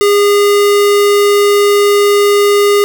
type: tone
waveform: square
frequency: 407.9 Hz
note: G#4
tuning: 31 cents flat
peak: -7 dBFS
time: 0.01-2.84 s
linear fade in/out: 0 ms
effects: none